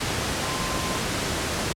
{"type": "tone in noise", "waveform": "sine", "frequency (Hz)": 1039, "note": "C6", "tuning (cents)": -12, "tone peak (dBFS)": -33, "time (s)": [0.42, 0.98], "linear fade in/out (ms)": 10, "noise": "pink", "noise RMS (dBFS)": -26, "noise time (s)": [0, 1.73], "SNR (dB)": -10, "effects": ["high-pass 60 Hz 12 dB/octave", "low-pass 9000 Hz 12 dB/octave"]}